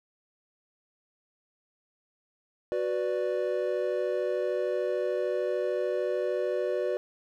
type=chord; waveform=triangle; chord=B minor; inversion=second; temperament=equal; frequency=370 / 493.9 / 587.3 Hz; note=F#4 / B4 / D5; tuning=0 / 0 / 0 cents; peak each=-29 dBFS; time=2.72-6.97 s; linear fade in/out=0 ms; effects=none